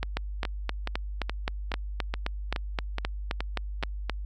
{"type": "two click trains", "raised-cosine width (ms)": 0.3, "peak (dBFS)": [-12, -14], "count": [16, 10], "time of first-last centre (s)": [[0.17, 4.097], [0.03, 3.827]], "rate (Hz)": [3.82, 2.37], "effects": ["added 50 Hz sine -32 dBFS peak until 4.25 s"]}